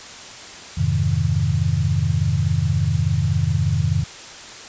sine chord, F minor seventh, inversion none, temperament equal, 87.31 / 103.83 / 130.81 / 155.56 Hz, F2 / Ab2 / C3 / Eb3, 0 / 0 / 0 / 0 cents, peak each -22 dBFS, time 0.77-4.04 s, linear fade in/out 10 ms, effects white hiss -37 dBFS RMS until 4.68 s + resampled to 16000 Hz

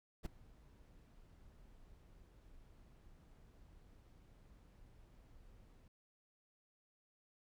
brown noise with ADSR envelope, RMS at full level -38 dBFS, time 0.23-5.88 s, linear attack 28 ms, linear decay 9 ms, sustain -24 dB, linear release 3 ms, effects none

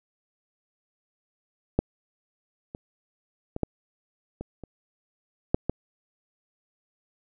clicks, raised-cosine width 2 ms, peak -7 / -23 / -18 / -11 / -21 / -26 / -6 / -11 dBFS, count 8, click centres 1.79 / 2.749 / 3.564 / 3.633 / 4.41 / 4.637 / 5.545 / 5.696 s, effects none

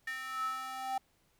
square tone with high-pass filter sweep, 260.7 Hz, C4, 6 cents flat, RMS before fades -38 dBFS, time 0.07-0.98 s, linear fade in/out 5 ms, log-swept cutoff 1800 to 810 Hz, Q 9.1, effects pink hiss -72 dBFS RMS until 1.39 s

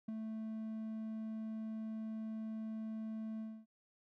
triangle tone with ADSR envelope, 220 Hz, A3, in tune, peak -34 dBFS, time 0.08-3.66 s, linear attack 8 ms, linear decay 7 ms, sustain -4 dB, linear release 260 ms, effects none

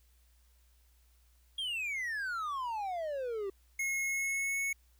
triangle exponential sweep, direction down, 3298 to 380 Hz, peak -32 dBFS, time 1.58-3.5 s, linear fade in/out 5 ms
square tone with pitch glide, 2168 to 2205 Hz, C#7 to C#7, -39 to -10 cents, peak -32 dBFS, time 3.79-4.73 s, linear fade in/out 5 ms, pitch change +29 cents, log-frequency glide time 4.03-4.6 s
effects added 60 Hz sine -63 dBFS peak until 4.99 s + white hiss -72 dBFS RMS until 4.99 s

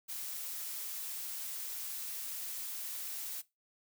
blue noise, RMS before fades -41 dBFS, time 0.08-3.42 s, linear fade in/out 20 ms, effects noise-tail reverb RT60 0.2 s tail -18 dB re dry

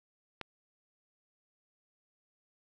click, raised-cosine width 0.3 ms, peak -22 dBFS, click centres 0.413 s, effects none

